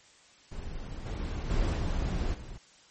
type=noise with level steps; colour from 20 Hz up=brown; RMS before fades=-39 / -33 / -27 / -30 / -42 dBFS; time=0.51-2.58 s; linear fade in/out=10 ms; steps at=1.05 / 1.49 / 1.76 / 2.33 s; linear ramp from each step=20 ms; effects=white hiss -58 dBFS RMS until 2.9 s + MP3 32 kbps